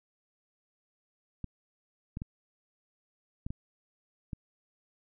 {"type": "clicks", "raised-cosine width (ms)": 5, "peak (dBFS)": -24, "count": 6, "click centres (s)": [1.443, 2.171, 2.219, 3.465, 3.505, 4.332], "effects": []}